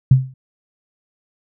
sine tone with exponential decay, 130.81 Hz, C3, in tune, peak -3 dBFS, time 0.11-0.34 s, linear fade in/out 5 ms, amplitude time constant 50 ms, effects none

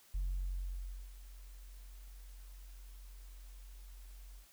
sine tone with ADSR envelope, 45.36 Hz, F#1, 34 cents flat, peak -31 dBFS, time 0.14-4.47 s, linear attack 10 ms, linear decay 960 ms, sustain -18 dB, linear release 100 ms, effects tanh soft clip ceiling -31 dBFS + white hiss -64 dBFS RMS until 4.52 s

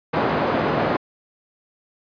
white band-pass noise, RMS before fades -21 dBFS, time 0.13-0.97 s, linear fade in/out 10 ms, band 130 to 840 Hz, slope 12 dB/octave, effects resampled to 11025 Hz

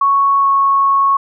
sine tone with pitch glide, 1108.7 to 1102.3 Hz, C#6 to C#6, 0 to -10 cents, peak -9 dBFS, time 0.01-1.17 s, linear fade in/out 5 ms, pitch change -10 cents, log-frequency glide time 0.4-0.46 s, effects none

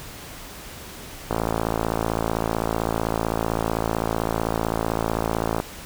click train, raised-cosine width 1 ms, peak -8 dBFS, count 240, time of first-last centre 1.31-5.601 s, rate 55.7 Hz, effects pink hiss -39 dBFS RMS until 5.85 s

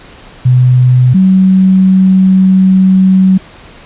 sine tone pair in turn, 126.1 / 188.6 Hz, B2 / F#3, +36 / +33 cents, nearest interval perfect fifth, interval 697 cents, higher second, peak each -3 dBFS, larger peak neither, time 0.45-1.14 / 1.14-3.38 s, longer second, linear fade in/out 10 ms, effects pink hiss -35 dBFS RMS until 3.85 s + resampled to 8000 Hz

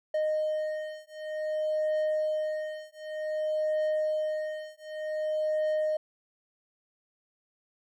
triangle beating tone pair, 617 / 617.54 Hz, D#5 / D#5, -15 / -13 cents, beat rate 0.54 Hz, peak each -29 dBFS, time 0.14-5.97 s, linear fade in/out 5 ms, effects none

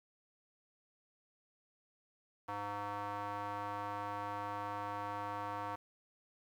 square tone with band-pass filter, 102.3 Hz, G#2, 26 cents flat, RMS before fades -41 dBFS, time 2.48-5.76 s, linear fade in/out 10 ms, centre 1000 Hz, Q 2.8, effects 11-bit

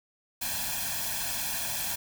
white noise with comb filter, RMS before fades -32 dBFS, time 0.41-1.96 s, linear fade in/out 10 ms, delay 1.2 ms, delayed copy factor +0.8, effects none

